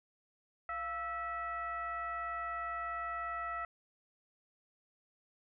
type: tone with frequency modulation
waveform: sine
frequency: 1318.5 Hz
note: E6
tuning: in tune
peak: -36 dBFS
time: 0.69-3.65 s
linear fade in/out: 2 ms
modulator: 628 Hz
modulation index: 0.9
effects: none